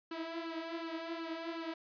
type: tone with flanger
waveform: sawtooth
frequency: 329.6 Hz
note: E4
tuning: in tune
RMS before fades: -41 dBFS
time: 0.11-1.74 s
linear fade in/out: 5 ms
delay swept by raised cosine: 0.68 to 4.88 ms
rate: 2.7 Hz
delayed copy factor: +0.65
effects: resampled to 11025 Hz